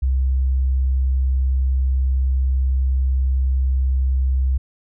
sine tone, 65.41 Hz, C2, in tune, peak -15 dBFS, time 0.02-4.58 s, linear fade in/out 10 ms, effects none

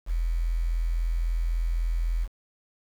sine tone with quantisation, 41.87 Hz, E1, 28 cents sharp, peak -23 dBFS, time 0.06-2.28 s, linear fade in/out 50 ms, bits 8, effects none

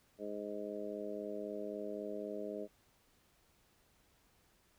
harmonic tone, 103.83 Hz, G#2, in tune, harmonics 2 / 3 / 4 / 5 / 6, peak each -48 / -47 / -44 / -47 / -45 dBFS, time 0.18-2.68 s, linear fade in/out 50 ms, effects pink hiss -71 dBFS RMS until 4.78 s

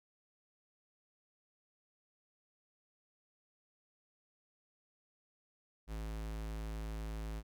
square tone, 54 Hz, A1, 32 cents flat, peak -40 dBFS, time 5.87-7.43 s, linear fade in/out 50 ms, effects none

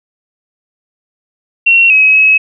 sine tone with pitch steps, 2729 / 2551 / 2566 Hz, F7 / D#7 / E7, -41 / +43 / -47 cents, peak -4 dBFS, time 1.66-2.38 s, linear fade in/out 10 ms, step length 240 ms, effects none

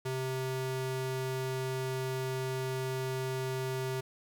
square ring-modulated tone, 261.3 Hz, C4, 2 cents flat, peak -30 dBFS, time 0.05-4.01 s, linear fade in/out 10 ms, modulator 130 Hz, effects none

